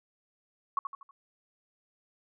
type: tone with echo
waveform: sine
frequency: 1108.7 Hz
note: C#6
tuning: in tune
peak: -25 dBFS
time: 0.77-0.79 s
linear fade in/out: 2 ms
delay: 80 ms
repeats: 4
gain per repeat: -7 dB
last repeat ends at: 1.11 s
effects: none